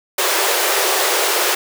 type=high-pass noise; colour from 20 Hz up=pink; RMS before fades=-17 dBFS; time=0.18-1.55 s; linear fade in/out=5 ms; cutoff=350 Hz; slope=96 dB/octave; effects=none